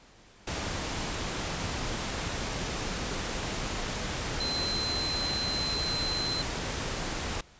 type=tone in noise; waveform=sine; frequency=4087 Hz; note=C8; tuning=41 cents flat; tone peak=-30 dBFS; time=4.4-6.42 s; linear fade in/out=5 ms; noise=pink; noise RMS=-33 dBFS; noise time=0.47-7.41 s; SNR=0 dB; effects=pink hiss -56 dBFS RMS until 7.59 s + resampled to 16000 Hz